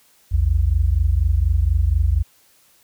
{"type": "tone pair together", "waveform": "sine", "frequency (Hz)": [58.27, 82.41], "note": ["A#1", "E2"], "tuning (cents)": [0, 0], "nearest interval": "tritone", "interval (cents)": 600, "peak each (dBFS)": -17, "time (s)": [0.31, 2.23], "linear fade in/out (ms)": 20, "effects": ["white hiss -56 dBFS RMS until 2.83 s"]}